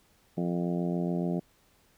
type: harmonic tone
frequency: 87.1 Hz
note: F2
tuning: 4 cents flat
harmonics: 2 / 3 / 4 / 5 / 6 / 7 / 8 / 9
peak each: -29 / -35 / -35 / -39 / -49 / -40 / -43 / -50 dBFS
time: 0.37-1.4 s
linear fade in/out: 10 ms
effects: pink hiss -65 dBFS RMS until 1.97 s